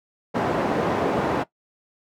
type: band-pass noise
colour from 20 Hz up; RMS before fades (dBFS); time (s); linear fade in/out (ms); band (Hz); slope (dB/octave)
white; -23; 0.34-1.44; 20; 140 to 690; 12
effects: noise-tail reverb RT60 0.1 s tail -17 dB re dry